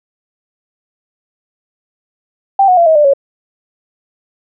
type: tone with pitch steps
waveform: sine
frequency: 784 / 731.5 / 682.5 / 636.8 / 594.2 / 554.4 Hz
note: G5 / F#5 / F5 / D#5 / D5 / C#5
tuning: 0 / -20 / -40 / +40 / +20 / 0 cents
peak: -5 dBFS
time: 2.59-3.136 s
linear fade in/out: 5 ms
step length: 91 ms
effects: none